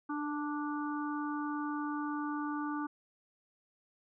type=harmonic tone with a mistuned harmonic; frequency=293.7 Hz; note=D4; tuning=in tune; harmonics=1 / 3 / 4 / 5; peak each=-35 / -42 / -41 / -45 dBFS; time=0.09-2.87 s; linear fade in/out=10 ms; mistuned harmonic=1; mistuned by=+17 cents; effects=none